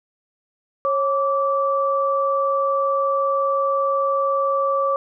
sine tone pair together, 547.5 / 1161 Hz, C#5 / D6, -22 / -20 cents, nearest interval octave + minor second, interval 1302 cents, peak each -20 dBFS, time 0.85-4.96 s, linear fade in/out 0 ms, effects none

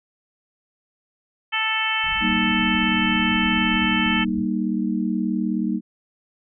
harmonic tone, 440 Hz, A4, in tune, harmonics 2 / 3 / 4 / 5 / 6 / 7, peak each -29 / -29 / -27 / -27 / -26 / -26 dBFS, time 1.52-4.25 s, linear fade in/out 20 ms
pink low-pass noise, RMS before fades -38 dBFS, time 2.03-4.46 s, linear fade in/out 10 ms, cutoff 200 Hz, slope 48 dB/octave
sine chord, Eb major, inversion first, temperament just, 194.45 / 233.3 / 311.1 Hz, G3 / Bb3 / Eb4, -14 / +2 / 0 cents, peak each -24 / -24 / -26 dBFS, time 2.2-5.81 s, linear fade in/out 50 ms
effects none

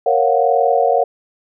sine chord, Gb major seventh, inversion first, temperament equal with one note detuned, 466.2 / 549.9 / 698.5 / 740 Hz, Bb4 / Db5 / F5 / Gb5, 0 / -14 / 0 / 0 cents, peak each -17 dBFS, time 0.06-1.04 s, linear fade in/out 5 ms, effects none

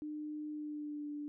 sine tone with pitch glide, 301.9 to 294 Hz, D4 to D4, +48 to +2 cents, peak -39 dBFS, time 0.02-1.28 s, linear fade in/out 0 ms, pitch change -46 cents, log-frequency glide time 0.5-1.09 s, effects none

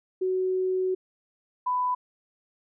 sine tone pair in turn, 372.5 / 996.6 Hz, F#4 / B5, +12 / +15 cents, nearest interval octave + perfect fourth, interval 1703 cents, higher second, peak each -23 dBFS, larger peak neither, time 0.21-0.95 / 1.66-1.95 s, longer first, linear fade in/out 10 ms, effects none

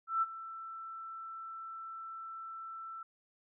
sine tone with ADSR envelope, 1332 Hz, E6, 18 cents sharp, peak -26 dBFS, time 0.07-3.03 s, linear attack 150 ms, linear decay 31 ms, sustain -16 dB, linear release 4 ms, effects none

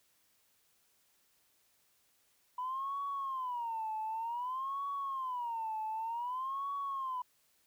sine tone with vibrato, 987.8 Hz, B5, in tune, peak -34 dBFS, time 2.58-7.22 s, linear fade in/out 5 ms, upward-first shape sine, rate 0.54 Hz, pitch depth 220 cents each way, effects tanh soft clip ceiling -30 dBFS + white hiss -72 dBFS RMS until 7.66 s

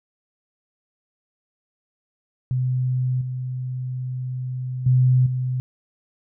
sine tone with level steps, 127.4 Hz, C3, 46 cents flat, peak -19 / -25 / -13 / -21 dBFS, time 2.51-5.6 s, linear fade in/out 0 ms, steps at 3.21 / 4.86 / 5.26 s, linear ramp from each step 5 ms, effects none

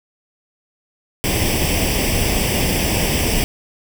pink noise with comb filter, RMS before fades -18 dBFS, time 1.24-3.44 s, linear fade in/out 0 ms, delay 0.37 ms, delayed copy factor +0.75, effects none

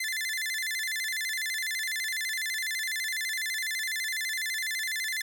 sawtooth tone with vibrato, 1902 Hz, A#6, 34 cents sharp, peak -26 dBFS, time 0-5.22 s, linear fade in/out 5 ms, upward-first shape square, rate 12 Hz, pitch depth 140 cents each way, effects none

